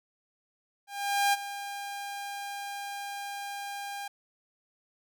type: tone with ADSR envelope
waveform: sawtooth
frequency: 804 Hz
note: G5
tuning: 44 cents sharp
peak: -18 dBFS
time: 0.87-4.08 s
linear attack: 460 ms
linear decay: 27 ms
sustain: -14 dB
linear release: 6 ms
effects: none